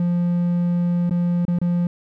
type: tone with dropouts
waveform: triangle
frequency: 174.61 Hz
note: F3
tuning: in tune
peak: -15 dBFS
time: 0-1.87 s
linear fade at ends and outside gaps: 2 ms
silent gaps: 1.096-1.109 / 1.452-1.481 / 1.587-1.615 s
effects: none